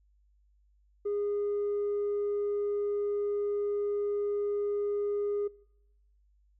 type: tone with tanh clipping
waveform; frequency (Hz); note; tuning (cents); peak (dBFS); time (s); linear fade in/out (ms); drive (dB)
triangle; 410; G#4; -22; -29; 1.05-5.48; 10; 6
effects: noise-tail reverb RT60 0.8 s tail -23 dB re dry + added 50 Hz sine -63 dBFS peak until 6.59 s